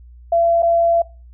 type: tone with dropouts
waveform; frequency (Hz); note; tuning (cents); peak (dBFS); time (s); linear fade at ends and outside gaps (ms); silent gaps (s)
sine; 677; E5; +46; -12; 0.32-1.02; 5; 0.623-0.629
effects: noise-tail reverb RT60 0.3 s tail -20 dB re dry + added 60 Hz sine -39 dBFS peak until 1.33 s